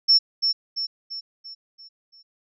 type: tone with echo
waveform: sine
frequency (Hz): 5400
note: E8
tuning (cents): +41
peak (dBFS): -12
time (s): 0.08-0.19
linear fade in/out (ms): 20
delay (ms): 340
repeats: 6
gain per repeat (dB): -6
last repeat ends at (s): 2.23
effects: none